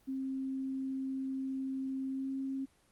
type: tone with pitch glide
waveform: sine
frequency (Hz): 266 to 268.5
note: C4 to C4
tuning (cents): +29 to +45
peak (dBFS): -34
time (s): 0.07-2.66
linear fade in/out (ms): 20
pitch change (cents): +16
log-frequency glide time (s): 2.09-2.31
effects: pink hiss -68 dBFS RMS until 2.91 s + Opus 24 kbps